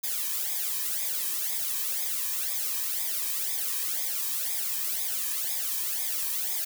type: noise with flanger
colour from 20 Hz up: blue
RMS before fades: -30 dBFS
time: 0.03-6.65 s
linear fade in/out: 10 ms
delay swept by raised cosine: 0.69 to 1.46 ms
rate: 2 Hz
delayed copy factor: -1
effects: none